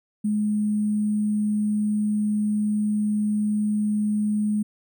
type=tone with sample-and-hold; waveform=sine; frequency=210.6 Hz; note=G#3; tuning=24 cents sharp; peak=-20 dBFS; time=0.24-4.63 s; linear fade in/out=10 ms; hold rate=8820 Hz; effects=none